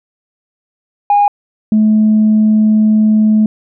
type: tone pair in turn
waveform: sine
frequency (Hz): 818 / 215.5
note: G#5 / A3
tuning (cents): -26 / -36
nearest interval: octave + major seventh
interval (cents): 2310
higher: first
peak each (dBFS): -5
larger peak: neither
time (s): 1.1-1.28 / 1.72-3.46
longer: second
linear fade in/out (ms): 2
effects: tanh soft clip ceiling -3 dBFS